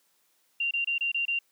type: tone bursts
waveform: sine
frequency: 2773 Hz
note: F7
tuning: 13 cents flat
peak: -25 dBFS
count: 6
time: 0.6-1.39 s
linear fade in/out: 5 ms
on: 110 ms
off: 26 ms
effects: white hiss -69 dBFS RMS until 1.51 s + high-pass 200 Hz 12 dB/octave